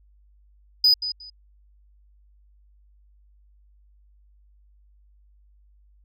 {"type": "tone with echo", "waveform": "sine", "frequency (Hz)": 4978, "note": "D#8", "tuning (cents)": 0, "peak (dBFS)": -11, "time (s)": [0.84, 0.94], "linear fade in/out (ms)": 5, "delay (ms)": 180, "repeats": 2, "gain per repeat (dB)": -14, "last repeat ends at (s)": 1.3, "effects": ["tanh soft clip ceiling -12 dBFS", "added 50 Hz sine -54 dBFS peak until 6.04 s"]}